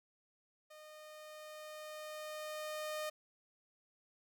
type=tone with level ramp; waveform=sawtooth; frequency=613 Hz; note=D#5; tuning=26 cents flat; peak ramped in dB=-50 to -34 dBFS; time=0.7-3.1 s; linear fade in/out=10 ms; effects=none